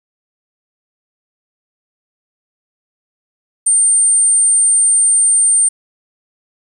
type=tone; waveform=sine; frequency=8890 Hz; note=C#9; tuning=4 cents sharp; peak=-7 dBFS; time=3.66-5.69 s; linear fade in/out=10 ms; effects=tanh soft clip ceiling -5 dBFS + 8-bit